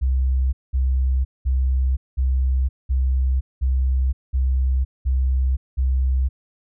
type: tone bursts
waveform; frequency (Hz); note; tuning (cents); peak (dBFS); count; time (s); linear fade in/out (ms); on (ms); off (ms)
sine; 65; C2; -11; -16; 9; 0.01-6.29; 20; 520; 200
effects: none